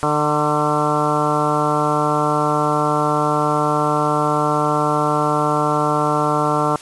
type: harmonic tone with a mistuned harmonic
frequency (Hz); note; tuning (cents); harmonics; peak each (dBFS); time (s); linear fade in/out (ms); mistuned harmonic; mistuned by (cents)
150; D3; +37; 1 / 2 / 3 / 4 / 5 / 6 / 7 / 8 / 9; -24 / -24 / -24 / -24 / -24 / -24 / -24 / -24 / -24; 0.03-6.76; 0; 8; -50
effects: white hiss -39 dBFS RMS until 6.81 s + resampled to 24000 Hz